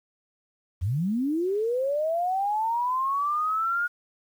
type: linear sweep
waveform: sine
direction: up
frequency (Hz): 78 to 1439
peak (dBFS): -23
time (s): 0.81-3.88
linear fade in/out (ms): 20
effects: 9-bit